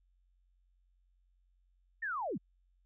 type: linear sweep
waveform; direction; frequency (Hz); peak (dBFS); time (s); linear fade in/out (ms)
sine; down; 1864.7 to 123.47; -34; 2.02-2.38; 10
effects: added 45 Hz sine -68 dBFS peak until 2.85 s